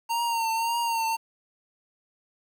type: tone with vibrato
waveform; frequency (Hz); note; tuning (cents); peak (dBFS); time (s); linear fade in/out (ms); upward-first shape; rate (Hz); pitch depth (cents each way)
square; 920; A#5; -23; -25; 0.09-1.17; 20; triangle; 1.8; 48
effects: 9-bit